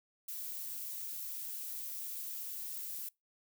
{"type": "noise", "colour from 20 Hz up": "violet", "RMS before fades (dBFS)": -42, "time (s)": [0.28, 3.09], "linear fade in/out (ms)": 5, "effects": ["noise-tail reverb RT60 0.2 s tail -24 dB re dry"]}